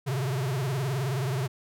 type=tone with vibrato; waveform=square; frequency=132.8 Hz; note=C3; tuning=26 cents sharp; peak=-27 dBFS; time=0.06-1.48 s; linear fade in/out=20 ms; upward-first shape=triangle; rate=19 Hz; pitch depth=200 cents each way; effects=none